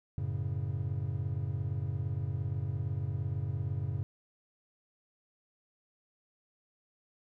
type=chord; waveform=triangle; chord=F# minor; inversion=none; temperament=equal; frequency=92.5 / 110 / 138.59 Hz; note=F#2 / A2 / C#3; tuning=0 / 0 / 0 cents; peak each=-34 dBFS; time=0.18-4.03 s; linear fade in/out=0 ms; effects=none